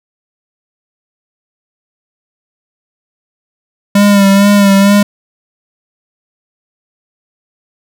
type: tone with vibrato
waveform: square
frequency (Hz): 200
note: G3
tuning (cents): +35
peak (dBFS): -5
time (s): 3.95-5.03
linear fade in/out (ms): 5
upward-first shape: sine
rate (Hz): 2.2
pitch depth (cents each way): 37
effects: none